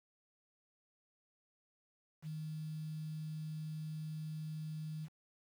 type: tone with quantisation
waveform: sine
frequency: 155.56 Hz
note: D#3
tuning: in tune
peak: -40 dBFS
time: 2.22-5.09 s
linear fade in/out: 50 ms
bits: 10
effects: none